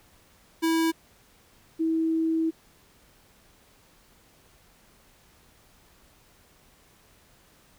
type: tone pair in turn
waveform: square / sine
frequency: 326.3 / 323.7 Hz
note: E4 / E4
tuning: -18 / -31 cents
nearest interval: unison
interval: 13 cents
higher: first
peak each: -22 / -22 dBFS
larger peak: neither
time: 0.62-0.92 / 1.79-2.51 s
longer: second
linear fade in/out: 20 ms
effects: pink hiss -59 dBFS RMS until 7.78 s